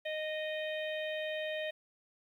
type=harmonic tone; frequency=619 Hz; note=D#5; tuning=9 cents flat; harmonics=1 / 3 / 4 / 5 / 6; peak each=-36 / -42 / -45 / -46 / -49 dBFS; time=0.05-1.71 s; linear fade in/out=10 ms; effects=11-bit